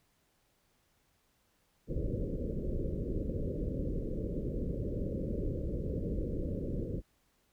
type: low-pass noise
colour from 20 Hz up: pink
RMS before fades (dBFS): -35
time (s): 1.87-7.02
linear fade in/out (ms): 50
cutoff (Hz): 560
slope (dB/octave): 96
effects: pink hiss -73 dBFS RMS until 7.52 s